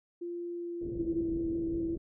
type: tone with pitch glide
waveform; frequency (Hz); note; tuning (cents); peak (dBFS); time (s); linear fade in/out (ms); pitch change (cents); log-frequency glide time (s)
sine; 346.3 to 342.3; F4 to F4; -15 to -35; -35; 0.21-1.21; 10; -20; 0.54-0.88
type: low-pass noise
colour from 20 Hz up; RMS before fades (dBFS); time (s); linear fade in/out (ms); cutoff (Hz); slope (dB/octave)
pink; -42; 0.81-1.98; 10; 510; 48
type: tone with vibrato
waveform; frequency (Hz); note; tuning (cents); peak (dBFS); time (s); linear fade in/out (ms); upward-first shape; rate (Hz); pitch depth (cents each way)
sine; 332.1; E4; +13; -30; 0.99-1.96; 10; sine; 5.5; 14
effects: none